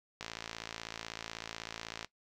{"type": "click train", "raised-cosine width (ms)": 0.2, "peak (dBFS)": -22, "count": 104, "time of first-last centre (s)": [0.21, 2.046], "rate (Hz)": 56.1, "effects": ["noise-tail reverb RT60 0.1 s tail -18 dB re dry"]}